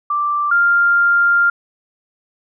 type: tone pair in turn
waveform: sine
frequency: 1174.7 / 1397 Hz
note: D6 / F6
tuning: 0 / 0 cents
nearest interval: minor third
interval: 300 cents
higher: second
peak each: -15 / -10 dBFS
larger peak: second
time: 0.1-0.51 / 0.51-1.5 s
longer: second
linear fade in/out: 5 ms
effects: none